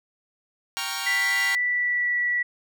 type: chord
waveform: 10% pulse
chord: G half-diminished seventh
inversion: none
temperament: equal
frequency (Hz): 784 / 932.3 / 1108.7 / 1396.9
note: G5 / Bb5 / Db6 / F6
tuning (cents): 0 / 0 / 0 / 0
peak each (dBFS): -25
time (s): 0.77-1.55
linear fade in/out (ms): 0
type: tone with pitch glide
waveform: sine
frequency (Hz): 1975.5 to 1948.3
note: B6 to B6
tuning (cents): 0 to -24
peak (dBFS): -21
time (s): 1.06-2.43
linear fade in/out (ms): 10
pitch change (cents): -24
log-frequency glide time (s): 1.46-2.17
effects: none